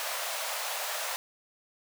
pink high-pass noise, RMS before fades -34 dBFS, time 0-1.16 s, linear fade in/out 0 ms, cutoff 560 Hz, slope 48 dB/octave, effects none

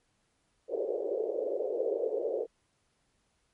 white band-pass noise, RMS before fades -32 dBFS, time 0.68-2.47 s, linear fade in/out 50 ms, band 400 to 530 Hz, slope 48 dB/octave, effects pink hiss -74 dBFS RMS until 3.53 s + MP3 48 kbps

